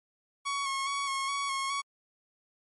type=tone with vibrato; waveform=sawtooth; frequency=1104 Hz; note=C#6; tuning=7 cents flat; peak=-26 dBFS; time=0.45-1.82 s; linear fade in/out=20 ms; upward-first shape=square; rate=2.4 Hz; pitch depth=26 cents each way; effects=MP3 48 kbps